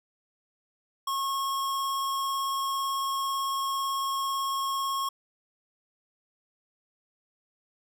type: tone with vibrato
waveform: square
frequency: 1089 Hz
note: C#6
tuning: 31 cents flat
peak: -28 dBFS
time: 1.07-5.09 s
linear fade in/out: 5 ms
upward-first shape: sine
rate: 18 Hz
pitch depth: 8 cents each way
effects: none